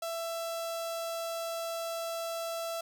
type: tone with notch filter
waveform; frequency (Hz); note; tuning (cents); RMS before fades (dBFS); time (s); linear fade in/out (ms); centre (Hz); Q
sawtooth; 666; E5; +18; -36; 0.02-2.81; 5; 2100; 1.9
effects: none